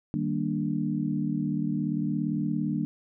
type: chord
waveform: sine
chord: Eb major seventh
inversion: none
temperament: equal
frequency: 155.56 / 196 / 233.1 / 293.7 Hz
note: Eb3 / G3 / Bb3 / D4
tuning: 0 / 0 / 0 / 0 cents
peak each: -31 dBFS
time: 0.14-2.85 s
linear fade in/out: 0 ms
effects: none